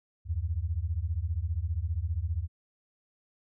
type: beating tone pair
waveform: sine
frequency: 75.6 / 90.6 Hz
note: D#2 / F#2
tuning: -49 / -36 cents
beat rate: 15 Hz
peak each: -31 dBFS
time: 0.25-2.48 s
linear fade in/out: 50 ms
effects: none